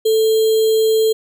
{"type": "tone with sample-and-hold", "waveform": "sine", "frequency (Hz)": 440.7, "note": "A4", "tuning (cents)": 3, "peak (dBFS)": -11, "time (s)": [0.05, 1.13], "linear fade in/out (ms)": 10, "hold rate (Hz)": 3675, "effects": []}